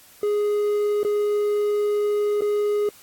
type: tone with dropouts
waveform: triangle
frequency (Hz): 415.3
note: G#4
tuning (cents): 0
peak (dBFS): -17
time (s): 0.23-2.89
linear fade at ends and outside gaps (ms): 2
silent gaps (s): 1.032-1.048 / 2.409-2.419
effects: white hiss -50 dBFS RMS until 3.02 s + AAC 64 kbps